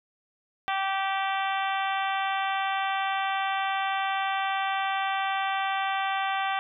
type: harmonic tone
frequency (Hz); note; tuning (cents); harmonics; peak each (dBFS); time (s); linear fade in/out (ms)
388.2; G4; -17; 2 / 3 / 4 / 5 / 6 / 7 / 8 / 9; -28 / -32 / -34 / -36 / -38 / -39 / -40 / -41; 0.68-6.59; 0
effects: none